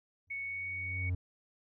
triangle tone with exponential growth, 90.5 Hz, F#2, 38 cents flat, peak -27 dBFS, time 0.27-1.15 s, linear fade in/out 5 ms, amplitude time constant 190 ms
sine tone with pitch glide, 2217 to 2231 Hz, C#7 to C#7, 0 to +11 cents, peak -36 dBFS, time 0.3-1.1 s, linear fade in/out 10 ms, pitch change +11 cents, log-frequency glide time 0.41-0.67 s
effects none

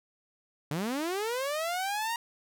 sawtooth linear sweep, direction up, 138.8 to 946 Hz, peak -26 dBFS, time 0.71-2.16 s, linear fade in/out 2 ms, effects none

